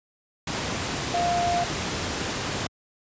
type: tone in noise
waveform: sine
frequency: 698.5 Hz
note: F5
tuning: in tune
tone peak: -22 dBFS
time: 1.14-1.64 s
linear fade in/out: 5 ms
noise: pink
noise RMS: -28 dBFS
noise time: 0.47-2.67 s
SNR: +3 dB
effects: high-pass 80 Hz 12 dB/octave + resampled to 16000 Hz